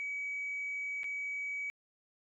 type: tone with dropouts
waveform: sine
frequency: 2273 Hz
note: C#7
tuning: 43 cents sharp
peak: -34 dBFS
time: 0-1.7 s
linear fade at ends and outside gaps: 0 ms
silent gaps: 1.033-1.042 s
effects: tanh soft clip ceiling -31 dBFS